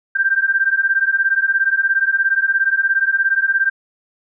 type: beating tone pair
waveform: sine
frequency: 1568 / 1585 Hz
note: G6 / G6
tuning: 0 / +19 cents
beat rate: 17 Hz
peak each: -17 / -16 dBFS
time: 0.15-3.7 s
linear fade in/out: 10 ms
effects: none